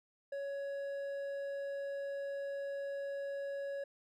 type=tone with hard clipping; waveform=triangle; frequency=558 Hz; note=C#5; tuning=11 cents sharp; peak=-39 dBFS; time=0.32-3.84 s; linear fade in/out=5 ms; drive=9 dB; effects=none